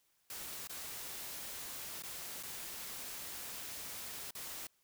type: noise with dropouts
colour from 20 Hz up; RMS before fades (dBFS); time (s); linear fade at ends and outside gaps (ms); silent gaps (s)
white; -45; 0.3-4.67; 2; 0.673-0.695 / 2.023-2.035 / 2.428-2.433 / 4.308-4.351
effects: white hiss -75 dBFS RMS until 4.83 s